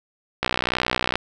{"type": "click train", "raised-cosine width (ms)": 0.3, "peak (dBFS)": -4, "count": 46, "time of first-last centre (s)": [0.43, 1.156], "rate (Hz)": 62, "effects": []}